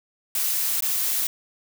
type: noise with dropouts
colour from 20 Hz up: blue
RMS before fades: -24 dBFS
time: 0.35-1.27 s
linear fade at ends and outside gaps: 2 ms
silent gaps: 0.807-0.823 s
effects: none